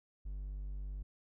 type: tone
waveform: triangle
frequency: 49 Hz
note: G1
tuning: in tune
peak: -37 dBFS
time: 0.25-1.03 s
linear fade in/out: 10 ms
effects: none